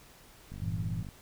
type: click train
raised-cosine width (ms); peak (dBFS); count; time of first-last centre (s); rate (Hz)
5; -31; 29; 0.52-1.088; 49.3
type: chord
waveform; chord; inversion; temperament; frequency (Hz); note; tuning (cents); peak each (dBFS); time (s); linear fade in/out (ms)
sine; E diminished; first; equal with one note detuned; 98 / 114.27 / 164.81; G2 / Bb2 / E3; 0 / -34 / 0; -36; 0.62-1.03; 5
effects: pink hiss -56 dBFS RMS until 1.21 s